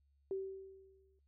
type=tone with exponential decay; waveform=sine; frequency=385.1 Hz; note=G4; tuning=31 cents flat; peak=-34 dBFS; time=0.31-1.19 s; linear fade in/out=1 ms; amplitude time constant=190 ms; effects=noise-tail reverb RT60 0.1 s tail -17 dB re dry + added 70 Hz sine -70 dBFS peak until 1.27 s